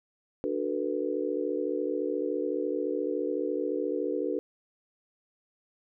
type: chord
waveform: sine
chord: B minor seventh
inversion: first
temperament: just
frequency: 296.3 / 370.4 / 444.5 / 493.9 Hz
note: D4 / F#4 / A4 / B4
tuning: +15 / +2 / +18 / 0 cents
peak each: -33 dBFS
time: 0.44-4.39 s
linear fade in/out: 0 ms
effects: none